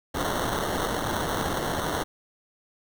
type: noise with sample-and-hold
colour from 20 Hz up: white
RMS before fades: -28 dBFS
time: 0.14-2.04 s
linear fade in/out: 10 ms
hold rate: 2450 Hz
effects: none